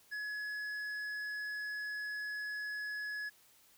triangle tone with hard clipping, 1692 Hz, G#6, 32 cents sharp, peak -39 dBFS, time 0.11-3.3 s, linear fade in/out 20 ms, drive 9 dB, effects white hiss -65 dBFS RMS until 3.77 s

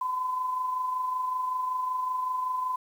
sine tone with amplitude modulation, 1015 Hz, B5, 47 cents sharp, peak -25 dBFS, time 0.01-2.76 s, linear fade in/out 5 ms, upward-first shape sine, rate 25.3 Hz, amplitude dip 40%, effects 9-bit

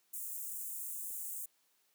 white high-pass noise, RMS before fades -42 dBFS, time 0.13-1.46 s, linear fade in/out 10 ms, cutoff 7200 Hz, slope 48 dB/octave, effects white hiss -74 dBFS RMS until 1.94 s + high-pass 200 Hz 12 dB/octave

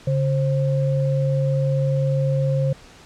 sine tone pair together, 140.38 / 530 Hz, C#3 / C5, +22 / +22 cents, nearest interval octave + major seventh, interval 2300 cents, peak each -18 / -24 dBFS, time 0.07-2.73 s, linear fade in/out 5 ms, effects pink hiss -46 dBFS RMS until 3.05 s + low-pass 7000 Hz 12 dB/octave

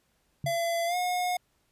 sine tone with exponential decay, 139.3 Hz, C#3, 9 cents sharp, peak -26 dBFS, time 0.44-0.6 s, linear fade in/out 2 ms, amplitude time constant 34 ms
square tone with pitch glide, 677 to 721.4 Hz, E5 to F#5, +46 to -44 cents, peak -27 dBFS, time 0.46-1.37 s, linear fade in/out 5 ms, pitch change +110 cents, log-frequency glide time 0.86-0.96 s
effects pink hiss -71 dBFS RMS until 1.71 s + resampled to 32000 Hz

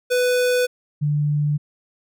square / sine tone pair in turn, 496.8 / 147.7 Hz, B4 / D3, +10 / +10 cents, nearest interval octave + major sixth, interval 2100 cents, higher first, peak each -17 dBFS, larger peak neither, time 0.1-0.67 / 1.01-1.58 s, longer neither, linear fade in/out 20 ms, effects none

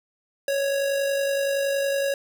square tone with amplitude modulation, 554.4 Hz, C#5, in tune, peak -21 dBFS, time 0.48-2.14 s, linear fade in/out 2 ms, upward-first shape sine, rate 50.7 Hz, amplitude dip 35%, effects none

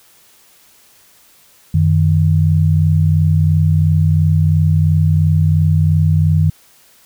sine tone pair together, 92.28 / 155.2 Hz, F#2 / D#3, -4 / -4 cents, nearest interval major sixth, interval 900 cents, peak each -12 / -12 dBFS, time 1.74-6.5 s, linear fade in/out 5 ms, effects white hiss -49 dBFS RMS until 7.05 s

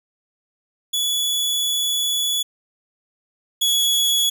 sawtooth tone pair in turn, 3414 / 3373 Hz, G#7 / G#7, +47 / +26 cents, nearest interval unison, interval 21 cents, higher first, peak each -16 / -13 dBFS, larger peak second, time 0.93-2.43 / 3.61-4.3 s, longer first, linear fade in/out 10 ms, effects none

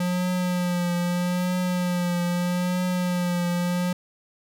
square tone with vibrato, 178.2 Hz, F3, 35 cents sharp, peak -23 dBFS, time 0-3.93 s, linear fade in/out 5 ms, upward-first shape triangle, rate 0.79 Hz, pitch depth 35 cents each way, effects none

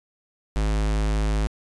square tone, 52.6 Hz, G#1, 23 cents sharp, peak -21 dBFS, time 0.56-1.47 s, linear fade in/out 0 ms, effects resampled to 22050 Hz

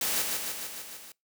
white noise with echo, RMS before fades -29 dBFS, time 0.01-0.22 s, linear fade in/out 2 ms, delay 150 ms, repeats 6, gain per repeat -3 dB, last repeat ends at 1.12 s, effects noise-tail reverb RT60 0.2 s tail -25 dB re dry + high-pass 150 Hz 12 dB/octave

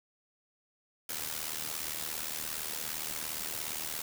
white noise with amplitude modulation, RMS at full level -34 dBFS, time 1.09-4.02 s, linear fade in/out 5 ms, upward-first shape sine, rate 77.3 Hz, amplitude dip 75%, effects none

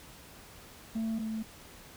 sine tone pair in turn, 223.4 / 220.2 Hz, A3 / A3, +27 / +2 cents, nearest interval unison, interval 25 cents, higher first, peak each -27 / -31 dBFS, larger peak first, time 0.95-1.19 / 1.19-1.43 s, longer neither, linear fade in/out 10 ms, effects tanh soft clip ceiling -29 dBFS + pink hiss -52 dBFS RMS until 1.96 s

